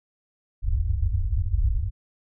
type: low-pass noise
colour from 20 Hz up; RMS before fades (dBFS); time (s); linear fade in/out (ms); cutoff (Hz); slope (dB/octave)
white; -23; 0.62-1.91; 50; 100; 96
effects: none